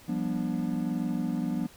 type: chord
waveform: triangle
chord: G dominant seventh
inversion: third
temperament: equal with one note detuned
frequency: 174.61 / 196 / 241.6 / 293.7 Hz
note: F3 / G3 / B3 / D4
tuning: 0 / 0 / -38 / 0 cents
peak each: -31 / -32 / -29 / -33 dBFS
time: 0.08-1.67 s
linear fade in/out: 10 ms
effects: pink hiss -53 dBFS RMS until 1.76 s